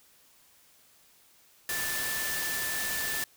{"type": "tone in noise", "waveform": "sine", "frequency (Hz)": 1760, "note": "A6", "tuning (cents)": 0, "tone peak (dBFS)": -34, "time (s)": [1.69, 3.24], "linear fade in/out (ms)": 2, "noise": "white", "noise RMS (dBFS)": -33, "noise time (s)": [1.69, 3.24], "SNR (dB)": -4, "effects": ["white hiss -61 dBFS RMS until 3.36 s"]}